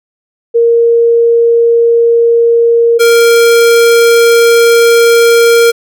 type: tone pair in turn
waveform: sine / square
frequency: 466.2 / 466.2 Hz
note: A#4 / A#4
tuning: 0 / 0 cents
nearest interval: unison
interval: 0 cents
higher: neither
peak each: -4 dBFS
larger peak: neither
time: 0.54-2.99 / 2.99-5.72 s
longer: second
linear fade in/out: 20 ms
effects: none